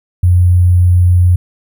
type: tone with sample-and-hold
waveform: sine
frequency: 89.3 Hz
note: F2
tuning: 39 cents sharp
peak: -5 dBFS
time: 0.23-1.36 s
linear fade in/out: 5 ms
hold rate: 11025 Hz
effects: none